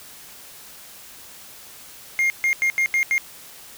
triangle tone bursts at uneven times, 2126 Hz, C7, 27 cents sharp, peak -15 dBFS, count 6, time 2.19-2.3 / 2.44-2.53 / 2.62-2.7 / 2.78-2.86 / 2.94-3.03 / 3.11-3.18 s, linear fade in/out 0 ms, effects white hiss -43 dBFS RMS until 3.77 s

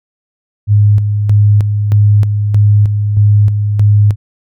sine tone with tremolo, 103.8 Hz, G#2, in tune, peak -4 dBFS, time 0.67-4.16 s, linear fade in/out 50 ms, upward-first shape square, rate 1.6 Hz, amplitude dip 50%, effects none

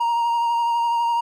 triangle tone with vibrato, 937 Hz, A#5, 9 cents sharp, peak -16 dBFS, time 0-1.21 s, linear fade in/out 10 ms, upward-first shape sine, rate 12 Hz, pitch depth 18 cents each way, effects none

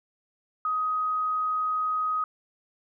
sine tone, 1256 Hz, D#6, 16 cents sharp, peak -24 dBFS, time 0.65-2.24 s, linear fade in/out 2 ms, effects none

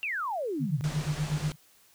sine exponential sweep, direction down, 2799 to 115.6 Hz, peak -29 dBFS, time 0.03-0.81 s, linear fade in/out 0 ms
sine tone with tremolo, 150.6 Hz, D3, 44 cents sharp, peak -24 dBFS, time 0.59-1.56 s, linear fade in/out 50 ms, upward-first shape sine, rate 8.3 Hz, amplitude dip 95%
pink low-pass noise, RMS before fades -39 dBFS, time 0.84-1.52 s, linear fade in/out 0 ms, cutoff 8900 Hz, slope 24 dB/octave
effects white hiss -61 dBFS RMS until 1.94 s

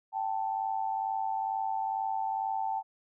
sine tone pair together, 777.8 / 880 Hz, G5 / A5, -14 / 0 cents, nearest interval major second, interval 214 cents, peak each -32 / -32 dBFS, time 0.12-2.83 s, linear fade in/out 50 ms, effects none

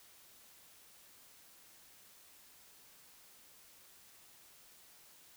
silence, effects white hiss -61 dBFS RMS until 5.36 s

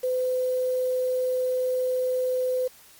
sine tone with quantisation, 507 Hz, B4, 45 cents sharp, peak -22 dBFS, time 0.03-2.68 s, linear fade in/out 10 ms, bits 7, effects white hiss -52 dBFS RMS until 2.99 s + MP3 96 kbps

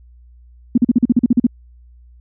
sine tone bursts, 240.8 Hz, B3, 44 cents flat, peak -7 dBFS, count 11, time 0.75-1.468 s, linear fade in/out 5 ms, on 28 ms, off 41 ms, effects added 60 Hz sine -42 dBFS peak until 2.2 s

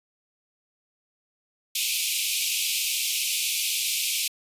pink high-pass noise, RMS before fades -26 dBFS, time 1.75-4.28 s, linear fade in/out 5 ms, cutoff 2300 Hz, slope 96 dB/octave, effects resampled to 32000 Hz

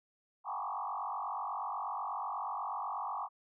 sine tone with frequency modulation, 970 Hz, B5, 31 cents flat, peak -35 dBFS, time 0.44-3.29 s, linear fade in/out 50 ms, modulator 48.2 Hz, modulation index 4.6, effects none

